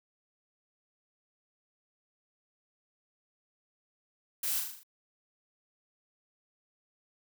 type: noise with echo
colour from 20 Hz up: blue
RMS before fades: -33 dBFS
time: 4.43-4.6 s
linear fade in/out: 5 ms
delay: 39 ms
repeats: 6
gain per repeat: -4 dB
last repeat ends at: 4.834 s
effects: none